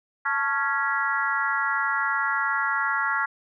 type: harmonic tone with a mistuned harmonic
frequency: 277.2 Hz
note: C#4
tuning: in tune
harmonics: 3 / 4 / 5 / 6 / 7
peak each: -31 / -29 / -26 / -28 / -31 dBFS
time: 0.25-3.26 s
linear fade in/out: 10 ms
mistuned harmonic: 3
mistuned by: +94 cents
effects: none